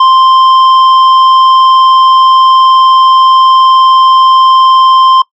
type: tone with hard clipping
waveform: sine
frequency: 1046.5 Hz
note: C6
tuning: in tune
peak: -4 dBFS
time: 0-5.22 s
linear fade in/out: 5 ms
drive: 8 dB
effects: noise-tail reverb RT60 0.1 s tail -21 dB re dry + low-pass 5000 Hz 12 dB/octave